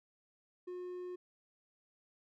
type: tone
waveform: triangle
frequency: 360 Hz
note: F#4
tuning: 47 cents flat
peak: -39 dBFS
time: 0.67-1.16 s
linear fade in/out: 10 ms
effects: none